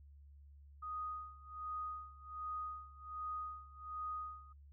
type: tone with tremolo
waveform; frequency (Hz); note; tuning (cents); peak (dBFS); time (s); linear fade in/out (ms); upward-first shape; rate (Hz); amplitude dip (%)
sine; 1244.5; D#6; 0; -39; 0.82-4.53; 10; sine; 1.3; 90
effects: noise-tail reverb RT60 0.1 s tail -26 dB re dry + added 71 Hz sine -56 dBFS peak until 4.72 s